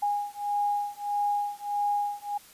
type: beating tone pair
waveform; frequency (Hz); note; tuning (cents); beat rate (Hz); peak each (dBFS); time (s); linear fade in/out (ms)
sine; 820 / 821.6; G#5 / G#5; -22 / -19; 1.6; -29; 0.02-2.38; 10
effects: white hiss -53 dBFS RMS until 2.53 s + resampled to 32000 Hz